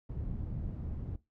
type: low-pass noise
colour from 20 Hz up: white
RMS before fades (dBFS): -38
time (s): 0.09-1.16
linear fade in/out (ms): 5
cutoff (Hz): 110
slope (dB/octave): 12
effects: noise-tail reverb RT60 0.2 s tail -17 dB re dry